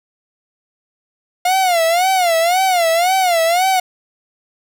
45% pulse tone with vibrato, 707 Hz, F5, 21 cents sharp, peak -12 dBFS, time 1.45-3.8 s, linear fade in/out 5 ms, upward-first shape sine, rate 1.9 Hz, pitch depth 140 cents each way, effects none

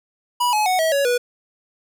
square tone with pitch steps, 976 / 849.7 / 739.7 / 643.9 / 560.6 / 488 Hz, B5 / G#5 / F#5 / E5 / C#5 / B4, -21 / +39 / -1 / -41 / +19 / -21 cents, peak -17 dBFS, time 0.4-1.18 s, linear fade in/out 10 ms, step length 130 ms, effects none

